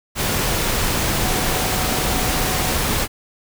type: tone in noise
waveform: sine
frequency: 744 Hz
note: F#5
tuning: 9 cents sharp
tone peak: -30 dBFS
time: 1.17-2.76 s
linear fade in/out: 50 ms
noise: pink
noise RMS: -20 dBFS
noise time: 0.15-3.08 s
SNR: -13 dB
effects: none